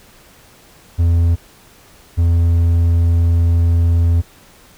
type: tone pair in turn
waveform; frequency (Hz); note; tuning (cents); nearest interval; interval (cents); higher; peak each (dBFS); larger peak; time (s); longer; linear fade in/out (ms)
triangle; 84.6 / 84.6; E2 / E2; +45 / +45; unison; 0; neither; -8 / -8; neither; 0.98-1.36 / 2.17-4.22; second; 20
effects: pink hiss -46 dBFS RMS until 4.77 s